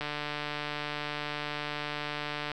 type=click train; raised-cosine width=0.3 ms; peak=-18 dBFS; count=372; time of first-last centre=0.01-2.517 s; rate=148 Hz; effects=none